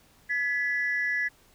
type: tone pair together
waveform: sine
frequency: 1696.2 / 1975.5 Hz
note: G#6 / B6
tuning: +36 / 0 cents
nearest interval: minor third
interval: 264 cents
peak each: -27 dBFS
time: 0.29-1.29 s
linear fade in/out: 20 ms
effects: tanh soft clip ceiling -18 dBFS + pink hiss -60 dBFS RMS until 1.54 s